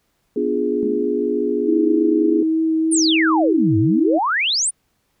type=chord; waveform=sine; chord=B diminished seventh; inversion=none; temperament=equal; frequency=246.9 / 293.7 / 349.2 / 415.3 Hz; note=B3 / D4 / F4 / Ab4; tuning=0 / 0 / 0 / 0 cents; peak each=-24 / -24 / -24 / -20 dBFS; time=0.36-2.43 s; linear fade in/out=5 ms
type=tone with exponential decay; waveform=sine; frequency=219 Hz; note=A3; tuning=8 cents flat; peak=-22 dBFS; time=0.83-1.39 s; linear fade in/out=0 ms; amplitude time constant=120 ms
type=tone with vibrato; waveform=sine; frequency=320.6 Hz; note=E4; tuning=48 cents flat; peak=-15 dBFS; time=1.66-4.19 s; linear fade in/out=20 ms; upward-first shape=sine; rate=3.4 Hz; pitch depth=9 cents each way
type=exponential two-way sweep; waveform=sine; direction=down then up; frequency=9930 to 96 to 9930 Hz; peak=-16 dBFS; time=2.91-4.71 s; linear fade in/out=20 ms; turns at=3.78 s
effects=pink hiss -67 dBFS RMS until 5.2 s